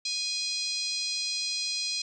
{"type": "harmonic tone", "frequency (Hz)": 826, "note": "G#5", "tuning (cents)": -10, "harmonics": [3, 4, 5, 6, 7, 8, 9, 10], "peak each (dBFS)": [-38, -41, -32, -34, -39, -42, -45, -45], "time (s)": [0.05, 2.02], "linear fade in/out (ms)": 5, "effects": []}